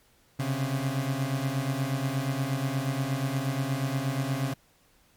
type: beating tone pair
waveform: 30% pulse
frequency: 130.81 / 139.21 Hz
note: C3 / C#3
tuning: 0 / +8 cents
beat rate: 8.4 Hz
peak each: -27 dBFS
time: 0.39-4.54 s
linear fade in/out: 10 ms
effects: pink hiss -63 dBFS RMS until 5.16 s + MP3 96 kbps